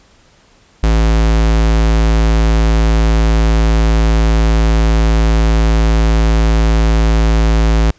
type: tone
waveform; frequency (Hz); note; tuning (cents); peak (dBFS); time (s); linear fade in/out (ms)
square; 55; A1; 0; -9; 0.83-7.91; 5
effects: pink hiss -49 dBFS RMS until 7.98 s + resampled to 16000 Hz